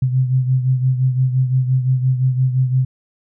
sine beating tone pair, 128.3 / 134.1 Hz, C3 / C3, -34 / +43 cents, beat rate 5.8 Hz, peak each -14 / -21 dBFS, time 0.02-2.85 s, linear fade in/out 5 ms, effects none

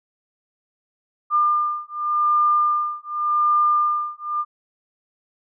sine beating tone pair, 1201 / 1201.87 Hz, D6 / D6, +38 / +40 cents, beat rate 0.87 Hz, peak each -20 dBFS, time 1.3-4.45 s, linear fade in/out 50 ms, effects none

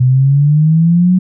sine exponential sweep, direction up, 125 to 186.4 Hz, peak -6 dBFS, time 0-1.19 s, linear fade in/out 10 ms, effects none

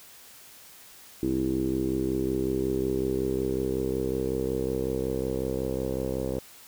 10% pulse tone with low-pass filter sweep, 65.41 Hz, C2, in tune, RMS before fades -28 dBFS, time 1.23-6.39 s, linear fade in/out 0 ms, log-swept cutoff 340 to 540 Hz, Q 5.8, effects white hiss -50 dBFS RMS until 6.67 s

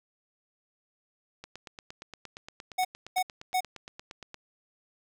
click train, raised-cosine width 0.2 ms, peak -25 dBFS, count 26, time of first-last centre 1.44-4.344 s, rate 8.61 Hz
square tone bursts, 740 Hz, F#5, in tune, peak -25 dBFS, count 3, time 2.78-3.607 s, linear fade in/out 10 ms, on 69 ms, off 310 ms
effects none

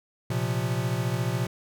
square chord, Bb suspended second, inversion none, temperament equal, 116.54 / 130.81 / 174.61 Hz, Bb2 / C3 / F3, 0 / 0 / 0 cents, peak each -29 / -30 / -33 dBFS, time 0.3-1.47 s, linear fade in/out 5 ms, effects none

